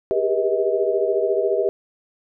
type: tone cluster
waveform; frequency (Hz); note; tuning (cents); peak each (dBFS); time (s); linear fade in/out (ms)
sine; 391.7 / 405.8 / 481.2 / 636; G4 / G#4 / B4 / D#5; -1 / -40 / -45 / +38; -23; 0.11-1.69; 0
effects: none